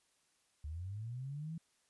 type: linear sweep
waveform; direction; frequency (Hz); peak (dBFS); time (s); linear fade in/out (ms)
sine; up; 70.9 to 167.3; -40; 0.64-1.58; 5
effects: white hiss -75 dBFS RMS until 1.89 s + resampled to 24000 Hz